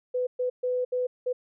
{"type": "tone bursts at uneven times", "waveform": "sine", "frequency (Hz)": 500, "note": "B4", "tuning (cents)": 21, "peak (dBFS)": -24, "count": 5, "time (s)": [[0.14, 0.27], [0.39, 0.5], [0.63, 0.85], [0.92, 1.07], [1.26, 1.33]], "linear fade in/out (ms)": 10, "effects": []}